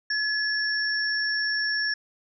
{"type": "tone pair together", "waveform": "sine", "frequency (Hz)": [1706, 5457], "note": ["G#6", "F8"], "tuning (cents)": [46, -41], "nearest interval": "octave + minor sixth", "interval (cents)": 2013, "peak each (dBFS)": [-25, -28], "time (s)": [0.1, 1.94], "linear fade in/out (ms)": 5, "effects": []}